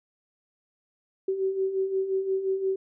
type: beating tone pair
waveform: sine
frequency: 379 / 384.7 Hz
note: F#4 / G4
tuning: +42 / -33 cents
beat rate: 5.7 Hz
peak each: -32 / -25 dBFS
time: 1.28-2.76 s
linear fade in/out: 5 ms
effects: none